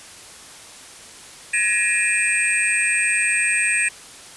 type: tone cluster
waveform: sine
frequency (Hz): 1695 / 1883 / 2421 / 2623 / 8290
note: G#6 / A#6 / D#7 / E7 / C9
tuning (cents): +35 / +17 / -48 / -9 / -17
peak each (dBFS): -26 / -24 / -21 / -25 / -23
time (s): 1.53-3.89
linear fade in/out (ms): 10
effects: white hiss -41 dBFS RMS until 4.36 s + resampled to 24000 Hz